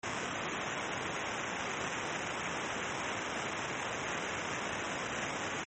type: noise with sample-and-hold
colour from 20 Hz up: white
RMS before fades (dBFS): -37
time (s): 0.03-5.64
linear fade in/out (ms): 5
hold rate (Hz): 4410
effects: high-pass 100 Hz 12 dB/octave + MP3 32 kbps